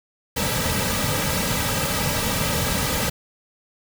pink noise with comb filter, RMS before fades -23 dBFS, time 0.36-3.1 s, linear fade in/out 10 ms, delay 2.8 ms, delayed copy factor -0.75, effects none

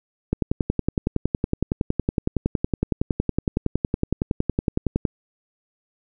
click train, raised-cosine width 3 ms, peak -7 dBFS, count 52, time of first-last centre 0.33-5.052 s, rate 10.8 Hz, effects none

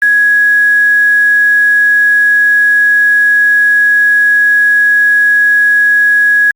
sine tone with quantisation, 1669 Hz, G#6, 8 cents sharp, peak -5 dBFS, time 0.02-6.51 s, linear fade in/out 2 ms, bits 5, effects Opus 48 kbps

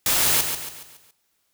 white noise with echo, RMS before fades -20 dBFS, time 0.06-0.41 s, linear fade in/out 2 ms, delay 140 ms, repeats 5, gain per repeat -7 dB, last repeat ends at 1.11 s, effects white hiss -70 dBFS RMS until 1.53 s

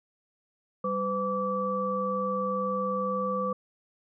sine tone cluster, 194.9 / 507 / 1157 Hz, G3 / B4 / D6, -10 / +45 / -26 cents, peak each -33 / -30 / -30 dBFS, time 0.84-3.53 s, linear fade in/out 5 ms, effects none

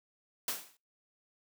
white noise with exponential decay, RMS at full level -31 dBFS, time 0.48-0.77 s, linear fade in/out 2 ms, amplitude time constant 62 ms, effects noise-tail reverb RT60 0.3 s tail -26 dB re dry + high-pass 200 Hz 12 dB/octave

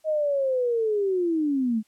sine linear sweep, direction down, 633 to 210 Hz, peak -21 dBFS, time 0.04-1.83 s, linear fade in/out 50 ms, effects white hiss -66 dBFS RMS until 1.87 s + low-pass 11000 Hz 12 dB/octave

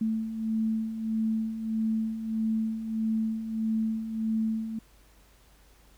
sine beating tone pair, 220 / 221.6 Hz, A3 / A3, 0 / +13 cents, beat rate 1.6 Hz, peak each -34 / -27 dBFS, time 0.01-4.79 s, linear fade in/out 5 ms, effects added 50 Hz sine -58 dBFS peak until 5.97 s + pink hiss -61 dBFS RMS until 5.97 s

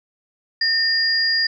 sine tone pair together, 1817 / 4840 Hz, A#6 / D#8, -45 / -49 cents, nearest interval octave + perfect fourth, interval 1696 cents, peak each -20 / -18 dBFS, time 0.61-1.47 s, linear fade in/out 5 ms, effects none

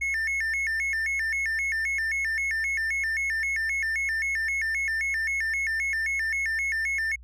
triangle tone with vibrato, 1975.5 Hz, B6, in tune, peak -23 dBFS, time 0.01-7.16 s, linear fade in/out 10 ms, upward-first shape square, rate 3.8 Hz, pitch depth 170 cents each way, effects added 60 Hz sine -44 dBFS peak until 7.23 s

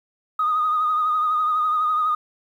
sine tone with vibrato, 1241 Hz, D#6, 5 cents flat, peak -17 dBFS, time 0.39-2.15 s, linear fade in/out 5 ms, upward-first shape sine, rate 12 Hz, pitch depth 40 cents each way, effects tanh soft clip ceiling -13 dBFS + 9-bit

